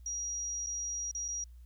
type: tone with dropouts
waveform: sine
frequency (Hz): 5740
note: F8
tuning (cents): +47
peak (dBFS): -34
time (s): 0.06-1.44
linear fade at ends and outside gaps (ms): 2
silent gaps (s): 0.663-0.669 / 1.113-1.149 / 1.281-1.285
effects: added 60 Hz sine -49 dBFS peak until 1.65 s + white hiss -75 dBFS RMS until 1.65 s